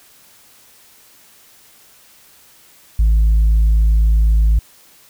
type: tone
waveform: sine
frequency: 54 Hz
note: A1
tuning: 32 cents flat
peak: -7 dBFS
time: 2.99-4.59 s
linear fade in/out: 5 ms
effects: tanh soft clip ceiling -8 dBFS + white hiss -48 dBFS RMS until 5.09 s